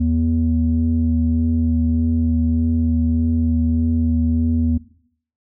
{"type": "tone pair together", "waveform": "sine", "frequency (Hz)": [80.99, 241.3], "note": ["E2", "B3"], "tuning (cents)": [-30, -40], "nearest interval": "octave + perfect fifth", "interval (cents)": 1890, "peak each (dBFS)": -17, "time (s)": [0, 4.78], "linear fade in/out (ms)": 10, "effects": ["noise-tail reverb RT60 0.6 s tail -17 dB re dry", "tanh soft clip ceiling -8 dBFS"]}